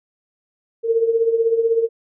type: tone with tremolo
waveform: sine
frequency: 456.9 Hz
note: A#4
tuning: 35 cents flat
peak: -11 dBFS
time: 0.83-1.89 s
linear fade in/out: 50 ms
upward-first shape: triangle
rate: 16 Hz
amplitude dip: 75%
effects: none